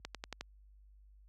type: accelerating click train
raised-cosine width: 0.2 ms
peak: -23 dBFS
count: 5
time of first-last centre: 0.05-0.41 s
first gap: 97 ms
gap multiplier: 0.95
effects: added 50 Hz sine -45 dBFS peak until 1.28 s + high-pass 100 Hz 12 dB/octave